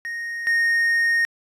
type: tone pair in turn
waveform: triangle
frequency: 1862 / 1852.8 Hz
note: A#6 / A#6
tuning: -2 / -11 cents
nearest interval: unison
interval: 9 cents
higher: first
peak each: -25 / -15 dBFS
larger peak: second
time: 0.05-0.47 / 0.47-1.25 s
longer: second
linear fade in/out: 0 ms
effects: resampled to 32000 Hz